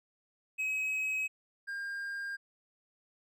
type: tone pair in turn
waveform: triangle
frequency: 2549 / 1605.8 Hz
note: D#7 / G6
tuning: +41 / +41 cents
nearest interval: minor sixth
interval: 800 cents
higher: first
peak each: -29 / -34 dBFS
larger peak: first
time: 0.58-1.28 / 1.67-2.37 s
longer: neither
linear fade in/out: 20 ms
effects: none